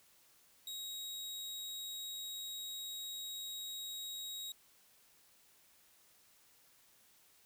sawtooth tone, 3801 Hz, A#7, 33 cents sharp, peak -39 dBFS, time 0.67-4.52 s, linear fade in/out 2 ms, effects white hiss -67 dBFS RMS until 7.45 s

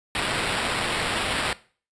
white noise with sample-and-hold, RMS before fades -26 dBFS, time 0.15-1.53 s, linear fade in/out 2 ms, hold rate 6300 Hz, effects noise-tail reverb RT60 0.4 s tail -19 dB re dry + resampled to 22050 Hz

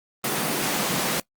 pink high-pass noise, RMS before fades -25 dBFS, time 0.24-1.2 s, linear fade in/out 2 ms, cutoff 140 Hz, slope 48 dB/octave, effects noise-tail reverb RT60 0.1 s tail -22 dB re dry + Opus 24 kbps

